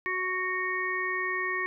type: harmonic tone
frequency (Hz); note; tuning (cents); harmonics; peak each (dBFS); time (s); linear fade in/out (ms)
370; F#4; 0; 1 / 3 / 5 / 6; -36 / -34 / -30 / -35; 0.06-1.66; 0
effects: none